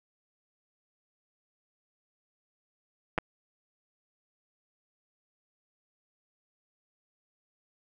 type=clicks; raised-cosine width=0.5 ms; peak=-13 dBFS; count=2; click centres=3.179 / 3.185 s; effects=none